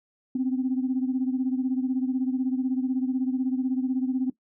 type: beating tone pair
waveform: sine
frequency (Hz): 255.1 / 271.1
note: C4 / C#4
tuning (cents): -44 / -38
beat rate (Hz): 16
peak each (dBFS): -24 / -28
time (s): 0.35-4.3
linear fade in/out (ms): 5
effects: noise-tail reverb RT60 0.1 s tail -18 dB re dry + tanh soft clip ceiling -16 dBFS